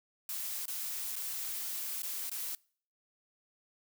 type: noise with dropouts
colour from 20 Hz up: blue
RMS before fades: -38 dBFS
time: 0.29-2.55 s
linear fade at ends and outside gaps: 2 ms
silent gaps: 0.656-0.68 / 1.157-1.162 / 2.021-2.031 / 2.297-2.315 s
effects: noise-tail reverb RT60 0.5 s tail -25 dB re dry